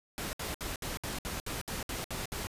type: noise bursts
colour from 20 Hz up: pink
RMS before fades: -37 dBFS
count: 11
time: 0.18-2.47 s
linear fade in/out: 0 ms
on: 150 ms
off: 64 ms
effects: resampled to 32000 Hz